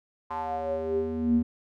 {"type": "tone with band-pass filter sweep", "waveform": "square", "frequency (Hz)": 80, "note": "D#2", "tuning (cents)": 49, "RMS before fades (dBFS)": -28, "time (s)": [0.3, 1.43], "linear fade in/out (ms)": 10, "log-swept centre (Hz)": [990, 210], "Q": 7.5, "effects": []}